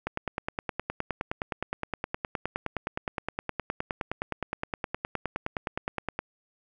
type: click train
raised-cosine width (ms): 0.5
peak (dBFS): -14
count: 60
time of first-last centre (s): 0.07-6.19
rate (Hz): 9.64
effects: none